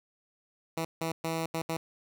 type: tone bursts at uneven times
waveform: 10% pulse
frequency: 163.1 Hz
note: E3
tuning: 18 cents flat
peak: -22 dBFS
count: 5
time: 0.77-0.85 / 1.01-1.12 / 1.24-1.46 / 1.54-1.62 / 1.69-1.77 s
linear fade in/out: 5 ms
effects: none